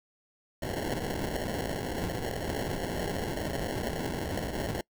white noise with sample-and-hold, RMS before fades -33 dBFS, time 0.62-4.81 s, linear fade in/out 5 ms, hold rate 1225 Hz, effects noise-tail reverb RT60 0.1 s tail -25 dB re dry

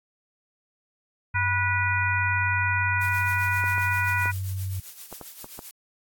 harmonic tone, 488.6 Hz, B4, 19 cents flat, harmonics 2 / 3 / 4 / 5, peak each -29 / -26 / -29 / -29 dBFS, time 1.34-4.32 s, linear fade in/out 20 ms
sine tone, 95.1 Hz, F#2, 48 cents sharp, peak -27 dBFS, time 1.34-4.8 s, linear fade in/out 5 ms
blue noise with tremolo, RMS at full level -39 dBFS, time 3.01-5.71 s, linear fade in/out 2 ms, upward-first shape triangle, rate 7.6 Hz, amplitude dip 70%
clicks, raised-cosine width 1 ms, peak -24 dBFS, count 7, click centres 3.64 / 3.781 / 4.257 / 5.127 / 5.213 / 5.444 / 5.591 s
effects AAC 64 kbps

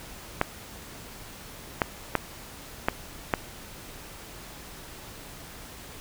clicks, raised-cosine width 0.5 ms, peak -6 dBFS, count 5, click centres 0.414 / 1.818 / 2.153 / 2.885 / 3.338 s, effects pink hiss -44 dBFS RMS until 6 s

